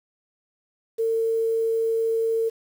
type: tone with quantisation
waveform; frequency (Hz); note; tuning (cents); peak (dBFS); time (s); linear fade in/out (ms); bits
sine; 452.1; A4; +47; -20; 0.98-2.5; 20; 8
effects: none